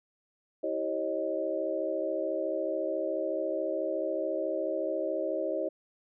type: tone cluster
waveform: sine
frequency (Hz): 323.8 / 388.4 / 545 / 619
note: E4 / G4 / C#5 / D#5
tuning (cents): -31 / -16 / -29 / -9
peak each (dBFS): -36 / -36 / -33 / -33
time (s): 0.63-5.69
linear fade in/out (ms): 10
effects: none